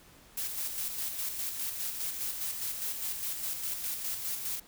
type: noise with tremolo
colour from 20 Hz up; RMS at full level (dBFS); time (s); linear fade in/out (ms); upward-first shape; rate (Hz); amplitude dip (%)
blue; -34; 0.37-4.6; 5; square; 4.9; 40
effects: pink hiss -57 dBFS RMS until 4.67 s